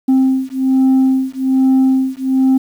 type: beating tone pair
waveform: sine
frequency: 262.6 / 263.8 Hz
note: C4 / C4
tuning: +6 / +14 cents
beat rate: 1.2 Hz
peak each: -11 dBFS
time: 0.08-2.58 s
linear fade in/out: 10 ms
effects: tanh soft clip ceiling -7 dBFS + 7-bit